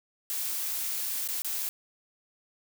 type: noise with dropouts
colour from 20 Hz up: blue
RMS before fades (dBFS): -32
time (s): 0.3-1.69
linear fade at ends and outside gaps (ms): 0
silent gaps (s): 1.276-1.287 / 1.42-1.446
effects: none